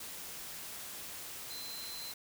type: tone in noise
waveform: sine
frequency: 4081 Hz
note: C8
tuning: 44 cents flat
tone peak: -44 dBFS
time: 1.5-2.12 s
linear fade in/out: 5 ms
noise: white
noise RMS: -45 dBFS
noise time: 0-2.14 s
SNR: -2 dB
effects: none